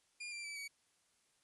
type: tone with pitch steps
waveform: sawtooth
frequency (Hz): 2413 / 2362 / 2312 / 2263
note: D7 / D7 / D7 / C#7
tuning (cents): +46 / +9 / -28 / +35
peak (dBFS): -40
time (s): 0.2-0.68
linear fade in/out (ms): 10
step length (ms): 120
effects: white hiss -75 dBFS RMS until 1.43 s + resampled to 24000 Hz